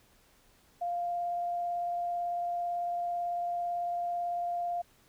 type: tone with vibrato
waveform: sine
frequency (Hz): 698.5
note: F5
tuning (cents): 0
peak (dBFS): -30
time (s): 0.81-4.82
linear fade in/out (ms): 10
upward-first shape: sine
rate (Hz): 18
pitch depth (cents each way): 8
effects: pink hiss -64 dBFS RMS until 5.08 s